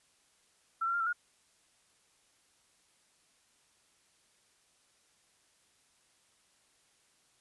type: tone with pitch steps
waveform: sine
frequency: 1340 / 1368 / 1397 / 1337 / 1429 Hz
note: E6 / F6 / F6 / E6 / F6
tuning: +28 / -36 / 0 / +24 / +39 cents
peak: -29 dBFS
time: 0.81-1.13 s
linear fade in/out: 10 ms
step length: 64 ms
effects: white hiss -69 dBFS RMS until 7.4 s + resampled to 24000 Hz